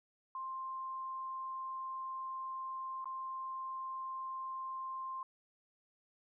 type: tone with dropouts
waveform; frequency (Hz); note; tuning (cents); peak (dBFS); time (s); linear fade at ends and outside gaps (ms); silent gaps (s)
sine; 1052; C6; +9; -39; 0.35-5.23; 2; 3.044-3.056
effects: none

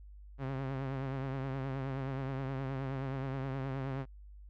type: tone with vibrato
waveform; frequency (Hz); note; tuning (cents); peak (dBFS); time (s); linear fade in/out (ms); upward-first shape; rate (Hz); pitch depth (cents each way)
sawtooth; 134.1; C3; +43; -31; 0.38-4.06; 50; triangle; 9.5; 63
effects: added 50 Hz sine -49 dBFS peak until 4.49 s + low-pass 2000 Hz 12 dB/octave

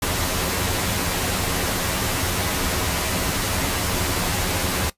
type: noise with comb filter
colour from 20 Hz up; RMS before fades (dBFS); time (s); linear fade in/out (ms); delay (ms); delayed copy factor
pink; -23; 0.02-4.9; 5; 11; +0.6
effects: noise-tail reverb RT60 0.1 s tail -17 dB re dry + resampled to 32000 Hz

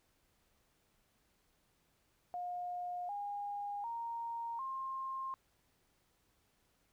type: tone with pitch steps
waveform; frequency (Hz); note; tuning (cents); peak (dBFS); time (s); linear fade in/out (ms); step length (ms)
sine; 713 / 814.3 / 930 / 1062.1; F5 / G#5 / A#5 / C6; +36 / -34 / -4 / +26; -38; 2.34-5.34; 0; 750
effects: pink hiss -75 dBFS RMS until 6.92 s

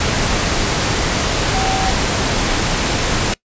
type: tone in noise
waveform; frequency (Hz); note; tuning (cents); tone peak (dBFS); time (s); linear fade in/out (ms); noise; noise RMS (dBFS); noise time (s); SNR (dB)
sine; 765; G5; -42; -19; 1.54-1.91; 5; pink; -17; 0-3.34; -5
effects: noise-tail reverb RT60 0.1 s tail -23 dB re dry + resampled to 16000 Hz

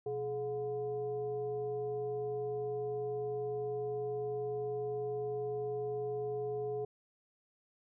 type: tone with frequency modulation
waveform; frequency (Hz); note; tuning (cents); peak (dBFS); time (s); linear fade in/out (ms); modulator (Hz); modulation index
sine; 423.5; G#4; +34; -34; 0.06-6.85; 5; 299; 0.55
effects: none

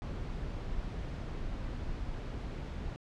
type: noise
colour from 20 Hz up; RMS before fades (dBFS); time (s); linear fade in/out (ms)
brown; -38; 0.02-2.96; 0
effects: low-pass 5000 Hz 12 dB/octave

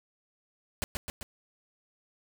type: noise with echo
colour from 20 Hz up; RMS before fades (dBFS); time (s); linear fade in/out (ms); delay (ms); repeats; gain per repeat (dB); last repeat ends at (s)
pink; -31; 0.82-0.84; 0; 130; 3; -3; 1.23
effects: none

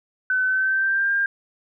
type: tone with pitch glide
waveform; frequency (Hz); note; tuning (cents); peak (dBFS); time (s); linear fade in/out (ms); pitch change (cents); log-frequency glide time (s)
sine; 1515 to 1601.4; F#6 to G6; +40 to +37; -18; 0.3-1.26; 2; +97; 0.45-1.12
effects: none

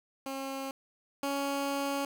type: tone pair in turn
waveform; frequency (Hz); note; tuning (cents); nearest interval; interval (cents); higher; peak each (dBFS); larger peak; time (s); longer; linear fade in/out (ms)
15% pulse; 270.1 / 279.1; C#4 / C#4; -45 / +12; minor second; 57; second; -29 / -24; second; 0.26-0.71 / 1.23-2.05; second; 2
effects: 10-bit

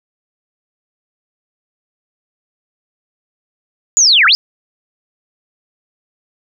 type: linear two-way sweep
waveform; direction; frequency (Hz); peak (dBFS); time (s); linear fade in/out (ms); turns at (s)
sine; down then up; 7040 to 1244.5 to 5200; -6; 3.97-4.35; 0; 4.26
effects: none

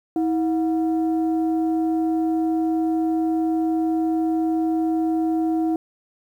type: tone pair together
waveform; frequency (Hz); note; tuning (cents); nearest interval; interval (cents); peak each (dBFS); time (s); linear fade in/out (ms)
sine; 322.4 / 723.8; E4 / F#5; -38 / -38; octave + major second; 1400; -18 / -28; 0.16-5.76; 2
effects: tanh soft clip ceiling -13 dBFS + 9-bit

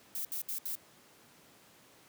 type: noise bursts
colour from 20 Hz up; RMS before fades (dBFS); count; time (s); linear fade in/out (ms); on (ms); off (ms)
violet; -37; 4; 0.15-0.754; 2; 100; 68
effects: pink hiss -60 dBFS RMS until 2.08 s + high-pass 150 Hz 12 dB/octave

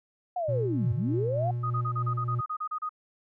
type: linear two-way sweep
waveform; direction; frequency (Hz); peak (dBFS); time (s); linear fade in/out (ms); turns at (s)
sine; down then up; 740 to 87.31 to 740; -27; 0.36-1.51; 5; 0.92
type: tone with tremolo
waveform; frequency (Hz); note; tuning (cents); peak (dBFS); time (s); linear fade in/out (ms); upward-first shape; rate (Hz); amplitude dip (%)
triangle; 120.2; B2; -46; -24; 0.48-2.41; 10; triangle; 3.3; 35
type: tone bursts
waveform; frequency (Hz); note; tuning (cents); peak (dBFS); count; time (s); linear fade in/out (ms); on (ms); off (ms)
sine; 1244.5; D#6; 0; -29; 12; 1.63-2.893; 10; 75; 33
effects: none

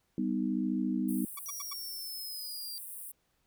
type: chord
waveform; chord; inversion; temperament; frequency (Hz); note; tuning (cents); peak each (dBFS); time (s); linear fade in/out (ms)
sine; G augmented; none; equal with one note detuned; 196 / 249.7 / 311.1; G3 / B3 / D#4; 0 / +19 / 0; -33 / -32 / -34; 0.18-1.25; 2
type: high-pass noise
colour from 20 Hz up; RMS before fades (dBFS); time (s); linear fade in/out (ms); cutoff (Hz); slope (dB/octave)
pink; -44; 1.08-3.12; 10; 8600; 96
type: tone bursts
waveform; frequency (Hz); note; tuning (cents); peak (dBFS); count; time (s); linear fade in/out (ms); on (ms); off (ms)
sawtooth; 1139; C#6; +47; -36; 4; 1.37-1.733; 5; 21; 93
type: linear sweep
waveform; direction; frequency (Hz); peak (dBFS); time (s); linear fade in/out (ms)
sine; down; 5780 to 4699; -40; 1.46-2.78; 0
effects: pink hiss -75 dBFS RMS until 3.46 s

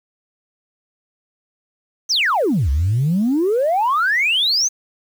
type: exponential two-way sweep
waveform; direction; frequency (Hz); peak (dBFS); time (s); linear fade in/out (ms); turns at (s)
sine; down then up; 6500 to 65.1 to 6500; -13; 2.09-4.69; 20; 2.7
effects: tanh soft clip ceiling -11 dBFS + 7-bit

